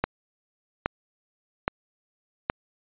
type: click train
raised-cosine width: 0.5 ms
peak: -7 dBFS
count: 4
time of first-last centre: 0.04-2.499 s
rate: 1.22 Hz
effects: resampled to 8000 Hz

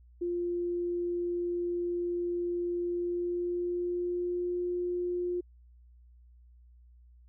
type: tone with pitch glide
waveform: sine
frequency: 349.2 to 354.5 Hz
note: F4 to F4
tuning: 0 to +26 cents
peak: -29 dBFS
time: 0.21-5.41 s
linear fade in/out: 10 ms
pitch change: +26 cents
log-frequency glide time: 2.8-4.6 s
effects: added 60 Hz sine -54 dBFS peak until 7.28 s

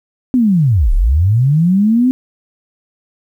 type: linear two-way sweep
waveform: sine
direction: down then up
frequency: 261.6 to 30.35 to 261.6 Hz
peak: -8 dBFS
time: 0.34-2.11 s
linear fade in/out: 0 ms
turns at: 0.93 s
effects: 8-bit

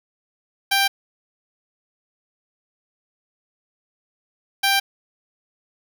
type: tone pair in turn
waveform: 10% pulse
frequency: 787 / 787 Hz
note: G5 / G5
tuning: +7 / +7 cents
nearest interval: unison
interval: 0 cents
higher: neither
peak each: -8 dBFS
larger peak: neither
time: 0.71-0.88 / 4.63-4.8 s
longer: neither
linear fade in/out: 10 ms
effects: none

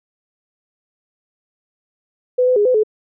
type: tone with pitch steps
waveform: sine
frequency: 501 / 506 / 413.8 / 506 / 430 Hz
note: B4 / B4 / G#4 / B4 / A4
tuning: +25 / +42 / -6 / +42 / -40 cents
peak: -11 dBFS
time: 2.38-2.835 s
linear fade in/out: 10 ms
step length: 91 ms
effects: none

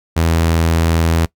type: tone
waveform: sawtooth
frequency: 82.41 Hz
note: E2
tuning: in tune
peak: -8 dBFS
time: 0.16-1.26 s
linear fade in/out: 10 ms
effects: noise-tail reverb RT60 0.1 s tail -21 dB re dry

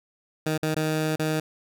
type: tone with dropouts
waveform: 15% pulse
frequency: 156 Hz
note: D#3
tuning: 5 cents sharp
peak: -17 dBFS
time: 0.46-1.4 s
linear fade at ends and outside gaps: 5 ms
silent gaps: 0.578-0.628 / 0.745-0.763 / 1.16-1.194 s
effects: none

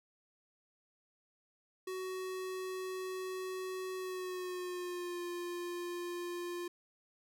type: tone with pitch glide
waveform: square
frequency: 373.4 to 350.4 Hz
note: F#4 to F4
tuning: +16 to +6 cents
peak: -39 dBFS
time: 1.87-6.68 s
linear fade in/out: 5 ms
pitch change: -110 cents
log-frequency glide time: 3.97-5.22 s
effects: none

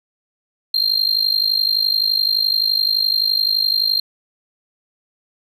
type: tone with amplitude modulation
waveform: triangle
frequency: 4186 Hz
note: C8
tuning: in tune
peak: -10 dBFS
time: 0.74-4 s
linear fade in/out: 5 ms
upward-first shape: sine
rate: 51.7 Hz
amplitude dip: 85%
effects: none

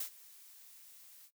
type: noise with ADSR envelope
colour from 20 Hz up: blue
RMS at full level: -37 dBFS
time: 0-1.31 s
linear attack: 5 ms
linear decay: 88 ms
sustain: -20 dB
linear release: 63 ms
effects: noise-tail reverb RT60 0.1 s tail -20 dB re dry

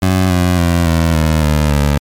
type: tone with pitch steps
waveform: 20% pulse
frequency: 93.4 / 89.49 / 85.75 / 82.16 / 78.72 / 75.43 / 72.27 Hz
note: F#2 / F2 / F2 / E2 / D#2 / D2 / D2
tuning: +17 / +43 / -31 / -5 / +21 / +47 / -27 cents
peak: -5 dBFS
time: 0.02-1.98 s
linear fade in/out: 5 ms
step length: 280 ms
effects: MP3 96 kbps

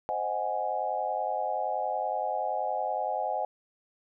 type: chord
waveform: sine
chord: Ab dominant seventh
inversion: first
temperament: equal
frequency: 523.3 / 622.3 / 740 / 830.6 Hz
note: C5 / Eb5 / Gb5 / Ab5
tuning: 0 / 0 / 0 / 0 cents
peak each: -36 / -34 / -32 / -32 dBFS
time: 0.09-3.45 s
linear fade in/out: 0 ms
effects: none

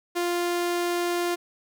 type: tone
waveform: sawtooth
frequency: 349.2 Hz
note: F4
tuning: in tune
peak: -20 dBFS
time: 0.15-1.36 s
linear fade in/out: 20 ms
effects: none

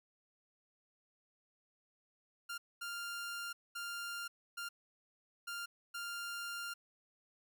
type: tone bursts at uneven times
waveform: sawtooth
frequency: 1396.9 Hz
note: F6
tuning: in tune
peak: -37 dBFS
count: 6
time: 2.49-2.58 / 2.81-3.53 / 3.75-4.28 / 4.57-4.69 / 5.47-5.66 / 5.94-6.74 s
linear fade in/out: 10 ms
effects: none

